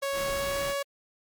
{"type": "tone with pitch glide", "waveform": "sawtooth", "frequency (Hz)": [554.4, 561.2], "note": ["C#5", "C#5"], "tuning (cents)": [0, 21], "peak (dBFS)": -24, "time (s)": [0.02, 0.83], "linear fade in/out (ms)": 10, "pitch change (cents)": 21, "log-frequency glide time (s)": [0.3, 0.66]}
{"type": "noise", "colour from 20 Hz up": "pink", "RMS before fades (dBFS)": -38, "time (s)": [0.12, 0.75], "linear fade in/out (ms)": 50}
{"effects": ["MP3 96 kbps"]}